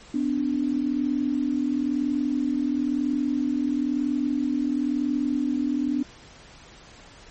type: tone pair together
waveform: sine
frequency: 252 / 293 Hz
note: B3 / D4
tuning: +35 / -4 cents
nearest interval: minor third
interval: 261 cents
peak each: -25 / -24 dBFS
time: 0.14-6.03 s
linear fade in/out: 5 ms
effects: pink hiss -48 dBFS RMS until 7.3 s + MP3 32 kbps